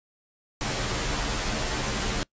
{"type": "noise with comb filter", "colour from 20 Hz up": "pink", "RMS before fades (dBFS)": -28, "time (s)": [0.61, 2.23], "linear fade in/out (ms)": 0, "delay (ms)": 12, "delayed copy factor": -0.85, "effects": ["noise-tail reverb RT60 0.1 s tail -23 dB re dry", "resampled to 16000 Hz"]}